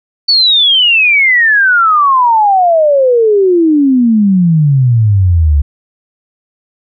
sine exponential sweep, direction down, 4545 to 69.3 Hz, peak -5 dBFS, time 0.28-5.62 s, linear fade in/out 10 ms, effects none

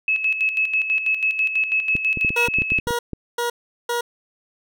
sine tone with tremolo, 2587 Hz, E7, 33 cents flat, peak -16 dBFS, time 0.08-2.8 s, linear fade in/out 2 ms, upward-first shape square, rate 6.1 Hz, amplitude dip 60%
clicks, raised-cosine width 3 ms, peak -15 dBFS, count 12, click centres 1.953 / 2.173 / 2.248 / 2.305 / 2.485 / 2.586 / 2.619 / 2.72 / 2.788 / 2.871 / 2.907 / 3.133 s
20% pulse tone bursts, 476.9 Hz, A#4, 39 cents sharp, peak -16 dBFS, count 4, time 2.36-4.01 s, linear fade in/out 5 ms, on 120 ms, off 390 ms
effects none

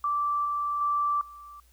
sine tone with level steps, 1168 Hz, D6, 10 cents flat, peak -24 / -26 / -23 / -43 dBFS, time 0.04-1.6 s, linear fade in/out 2 ms, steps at 0.45 / 0.81 / 1.21 s, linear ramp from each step 2 ms, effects added 60 Hz sine -58 dBFS peak until 1.72 s + white hiss -65 dBFS RMS until 1.72 s

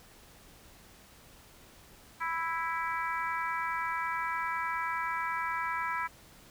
harmonic tone, 329.6 Hz, E4, in tune, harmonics 3 / 4 / 5 / 6 / 7, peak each -34 / -36 / -38 / -40 / -41 dBFS, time 2.2-6.08 s, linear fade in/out 20 ms, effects pink hiss -56 dBFS RMS until 6.5 s

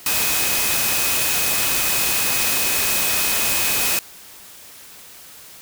sine tone in noise, 2526 Hz, D#7, 26 cents sharp, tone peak -27 dBFS, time 0.06-3.99 s, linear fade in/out 2 ms, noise white, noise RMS -20 dBFS, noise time 0.06-3.99 s, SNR -10 dB, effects white hiss -42 dBFS RMS until 5.61 s

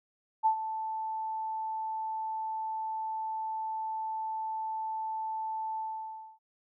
sine tone with ADSR envelope, 880 Hz, A5, in tune, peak -20 dBFS, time 0.43-6.39 s, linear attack 30 ms, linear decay 90 ms, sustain -12 dB, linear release 610 ms, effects none

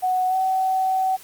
sine tone with pitch glide, 740 to 756.9 Hz, F#5 to F#5, 0 to +39 cents, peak -18 dBFS, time 0.02-1.17 s, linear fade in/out 20 ms, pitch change +39 cents, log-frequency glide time 0.28-0.36 s, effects white hiss -45 dBFS RMS until 1.23 s + Opus 32 kbps

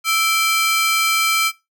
sawtooth ring-modulated tone, 1825 Hz, A#6, 37 cents flat, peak -9 dBFS, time 0.04-1.52 s, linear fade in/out 50 ms, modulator 507 Hz, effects noise-tail reverb RT60 0.2 s tail -17 dB re dry

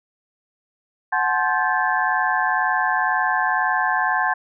sine tone cluster, 739 / 861 / 1051 / 1573 / 1735 Hz, F#5 / A5 / C6 / G6 / A6, -2 / -38 / +7 / +6 / -25 cents, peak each -24 dBFS, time 1.12-4.34 s, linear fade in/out 10 ms, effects none

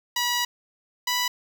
10% pulse tone pair in turn, 970 / 986.4 Hz, B5 / B5, -31 / -2 cents, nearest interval unison, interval 29 cents, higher second, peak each -14 / -14 dBFS, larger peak neither, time 0.16-0.45 / 1.07-1.28 s, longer first, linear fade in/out 5 ms, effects 8-bit

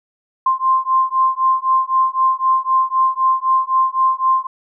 sine beating tone pair, 1047 / 1050.9 Hz, C6 / C6, +1 / +7 cents, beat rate 3.9 Hz, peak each -16 dBFS, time 0.46-4.47 s, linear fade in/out 5 ms, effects none

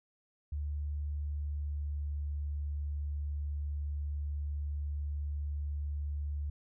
sine tone with pitch glide, 73.42 to 72.95 Hz, D2 to D2, 0 to -11 cents, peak -33 dBFS, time 0.52-6.5 s, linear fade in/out 5 ms, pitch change -11 cents, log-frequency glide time 1.13-2.06 s, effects none

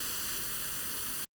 white noise with comb filter, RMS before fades -35 dBFS, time 0-1.25 s, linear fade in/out 5 ms, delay 0.66 ms, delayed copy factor +0.65, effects Opus 48 kbps

